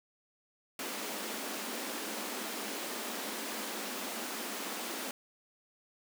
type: high-pass noise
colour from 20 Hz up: pink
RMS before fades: -39 dBFS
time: 0.79-5.11 s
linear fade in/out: 2 ms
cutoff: 200 Hz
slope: 96 dB/octave
effects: none